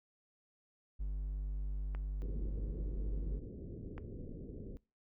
triangle tone, 49.29 Hz, G1, 10 cents sharp, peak -33 dBFS, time 0.99-3.4 s, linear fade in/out 20 ms
clicks, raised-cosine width 0.5 ms, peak -33 dBFS, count 2, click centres 1.949 / 3.98 s
pink low-pass noise, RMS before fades -46 dBFS, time 2.22-4.77 s, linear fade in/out 0 ms, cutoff 480 Hz, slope 48 dB/octave
effects noise-tail reverb RT60 0.3 s tail -23 dB re dry

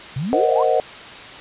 sine exponential sweep, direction up, 120.2 to 1108 Hz, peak -21 dBFS, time 0.16-0.63 s, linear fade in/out 5 ms
sine chord, C half-diminished seventh, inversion third, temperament equal, 466.2 / 523.3 / 622.3 / 740 Hz, Bb4 / C5 / Eb5 / Gb5, 0 / 0 / 0 / 0 cents, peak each -20 dBFS, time 0.33-0.8 s, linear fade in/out 0 ms
effects white hiss -36 dBFS RMS until 1.4 s + resampled to 8000 Hz

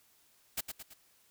white noise with echo, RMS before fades -34 dBFS, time 0.57-0.61 s, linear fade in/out 10 ms, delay 110 ms, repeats 3, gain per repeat -6 dB, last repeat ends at 0.94 s, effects white hiss -67 dBFS RMS until 1.3 s

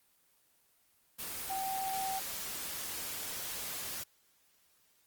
sine tone in noise, 770 Hz, G5, 31 cents flat, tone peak -34 dBFS, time 1.49-2.2 s, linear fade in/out 20 ms, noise white, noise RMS -40 dBFS, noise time 1.18-4.04 s, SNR +3 dB, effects white hiss -70 dBFS RMS until 5.06 s + Opus 24 kbps

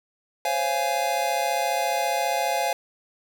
square chord, Db major seventh, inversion third, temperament just, 519.7 / 554.4 / 693 / 831.5 Hz, C5 / Db5 / F5 / Ab5, -12 / 0 / -14 / +2 cents, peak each -32 / -32 / -27 / -27 dBFS, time 0.45-2.73 s, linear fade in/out 2 ms, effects 8-bit

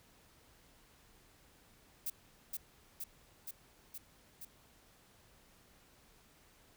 violet noise with echo, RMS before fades -38 dBFS, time 2.06-2.1 s, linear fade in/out 5 ms, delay 470 ms, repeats 5, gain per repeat -2 dB, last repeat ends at 4.45 s, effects pink hiss -65 dBFS RMS until 6.76 s

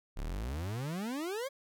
40% pulse exponential sweep, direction up, 31.88 to 567 Hz, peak -34 dBFS, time 0.16-1.49 s, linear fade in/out 20 ms, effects none

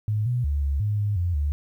sine tone with pitch steps, 106.6 / 122.9 / 71.9 / 70.1 / 104.6 / 103.3 / 87.7 / 72.9 Hz, G#2 / B2 / D2 / C#2 / G#2 / G#2 / F2 / D2, +46 / -8 / -36 / +20 / +13 / -9 / +8 / -12 cents, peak -21 dBFS, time 0.08-1.52 s, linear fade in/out 0 ms, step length 180 ms, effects 10-bit

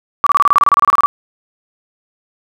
sine tone bursts, 1153 Hz, D6, 32 cents flat, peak -6 dBFS, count 16, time 0.24-1.06 s, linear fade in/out 0 ms, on 25 ms, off 28 ms, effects none

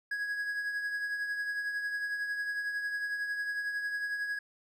triangle tone with tremolo, 1661.2 Hz, G#6, in tune, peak -28 dBFS, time 0.11-4.39 s, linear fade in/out 5 ms, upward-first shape triangle, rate 11 Hz, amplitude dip 50%, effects none

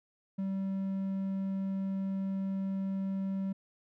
triangle tone, 193.2 Hz, G3, 25 cents flat, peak -29 dBFS, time 0.38-3.53 s, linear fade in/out 10 ms, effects none

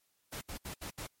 pink noise bursts, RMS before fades -42 dBFS, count 5, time 0.32-1.07 s, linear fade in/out 10 ms, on 94 ms, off 70 ms, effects white hiss -75 dBFS RMS until 1.2 s + MP3 64 kbps

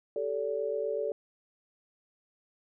sine chord, G suspended second, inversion none, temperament equal with one note detuned, 392 / 440 / 573.3 Hz, G4 / A4 / D5, 0 / 0 / -42 cents, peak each -37 / -32 / -33 dBFS, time 0.16-1.12 s, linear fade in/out 2 ms, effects none

